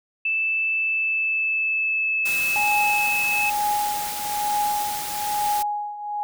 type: tone with pitch glide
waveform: sine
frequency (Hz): 2637 to 2593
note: E7 to E7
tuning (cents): 0 to -29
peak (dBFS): -20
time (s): 0.25-3.5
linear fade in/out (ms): 5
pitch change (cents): -29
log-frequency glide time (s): 0.78-3.05
type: noise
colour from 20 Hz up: white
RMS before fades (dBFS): -31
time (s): 2.25-5.63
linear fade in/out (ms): 10
type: tone with tremolo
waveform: sine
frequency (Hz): 830.6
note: G#5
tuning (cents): 0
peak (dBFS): -19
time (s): 2.56-6.23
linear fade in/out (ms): 0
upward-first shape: triangle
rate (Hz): 1.1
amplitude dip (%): 80
effects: none